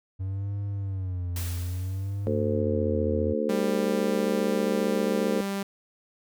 triangle tone with vibrato, 93.6 Hz, F#2, 20 cents sharp, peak -26 dBFS, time 0.19-3.34 s, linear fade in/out 20 ms, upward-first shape sine, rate 0.59 Hz, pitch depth 130 cents each way
white noise with exponential decay, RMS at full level -36 dBFS, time 1.36-2.61 s, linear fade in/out 2 ms, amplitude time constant 270 ms
harmonic tone, 75 Hz, D2, 37 cents sharp, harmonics 3 / 4 / 5 / 6 / 7, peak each -30 / -33 / -33 / -29 / -30 dBFS, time 2.27-5.41 s, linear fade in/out 0 ms
sawtooth tone, 197.6 Hz, G3, 14 cents sharp, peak -24 dBFS, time 3.49-5.63 s, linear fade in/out 5 ms
effects none

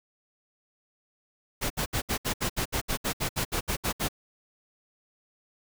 pink noise bursts, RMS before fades -28 dBFS, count 16, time 1.61-4.087 s, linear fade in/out 20 ms, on 92 ms, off 67 ms, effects none

